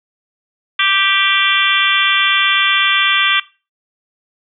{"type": "harmonic tone with a mistuned harmonic", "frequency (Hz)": 392, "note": "G4", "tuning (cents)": 0, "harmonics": [3, 4, 5, 6, 7, 8, 9], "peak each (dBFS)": [-19, -19, -19, -19, -19, -19, -19], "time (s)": [0.79, 3.4], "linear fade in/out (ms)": 5, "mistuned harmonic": 9, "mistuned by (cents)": -37, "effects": ["noise-tail reverb RT60 0.3 s tail -18 dB re dry"]}